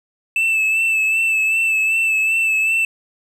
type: tone with vibrato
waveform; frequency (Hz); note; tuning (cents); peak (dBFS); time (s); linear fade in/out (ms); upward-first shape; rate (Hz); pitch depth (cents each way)
triangle; 2637; E7; 0; -13; 0.36-2.85; 2; sine; 2.6; 30
effects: none